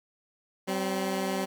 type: tone pair together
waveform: 15% pulse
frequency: 191.41 / 261.6 Hz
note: G3 / C4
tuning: -41 / 0 cents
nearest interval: perfect fourth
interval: 541 cents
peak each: -23 / -27 dBFS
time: 0.67-1.46 s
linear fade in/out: 20 ms
effects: none